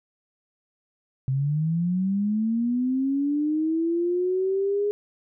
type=linear sweep; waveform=sine; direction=up; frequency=129.5 to 415.3 Hz; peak=-21 dBFS; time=1.28-4.91 s; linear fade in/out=0 ms; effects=none